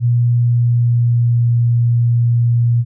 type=tone with pitch glide; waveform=sine; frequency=120 to 118.69 Hz; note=B2 to A#2; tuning=-49 to +32 cents; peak=-10 dBFS; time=0-2.85 s; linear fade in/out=50 ms; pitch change=-19 cents; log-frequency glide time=0.37-1.53 s; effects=none